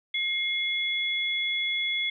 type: tone pair together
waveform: sine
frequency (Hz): 2138 / 3394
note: C7 / G#7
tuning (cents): +37 / +37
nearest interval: minor sixth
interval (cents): 800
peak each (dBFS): -28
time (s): 0.14-2.1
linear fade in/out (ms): 5
effects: none